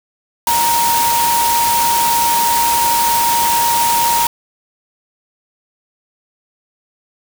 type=tone in noise; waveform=sine; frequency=936 Hz; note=A#5; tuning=7 cents sharp; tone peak=-13 dBFS; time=0.47-4.27 s; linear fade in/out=2 ms; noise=white; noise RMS=-18 dBFS; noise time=0.47-4.27 s; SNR=+2 dB; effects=none